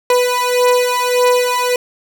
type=beating tone pair; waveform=30% pulse; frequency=493.9 / 495.6 Hz; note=B4 / B4; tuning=0 / +6 cents; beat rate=1.7 Hz; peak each=-12 dBFS; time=0.1-1.76 s; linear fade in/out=2 ms; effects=none